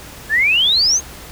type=exponential sweep; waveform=sine; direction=up; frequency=1661.2 to 6630 Hz; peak=-11 dBFS; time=0.29-1.01 s; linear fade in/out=50 ms; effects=added 60 Hz sine -43 dBFS peak until 1.31 s + pink hiss -36 dBFS RMS until 1.31 s

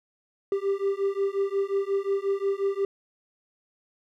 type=beating tone pair; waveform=triangle; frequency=392 / 397.6 Hz; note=G4 / G4; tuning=0 / +25 cents; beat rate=5.6 Hz; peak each=-25 dBFS; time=0.52-2.85 s; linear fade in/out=2 ms; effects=none

